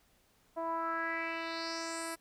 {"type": "tone with low-pass filter sweep", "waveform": "10% pulse", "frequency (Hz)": 329.6, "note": "E4", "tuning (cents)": 0, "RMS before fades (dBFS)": -37, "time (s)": [0.56, 2.16], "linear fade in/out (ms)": 20, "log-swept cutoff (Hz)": [770, 11000], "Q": 3.8, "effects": ["pink hiss -69 dBFS RMS until 2.2 s"]}